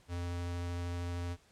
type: tone with vibrato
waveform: square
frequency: 87.31 Hz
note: F2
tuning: in tune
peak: -36 dBFS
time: 0.08-1.37 s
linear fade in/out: 50 ms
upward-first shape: triangle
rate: 13 Hz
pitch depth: 9 cents each way
effects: pink hiss -65 dBFS RMS until 1.51 s + low-pass 9000 Hz 12 dB/octave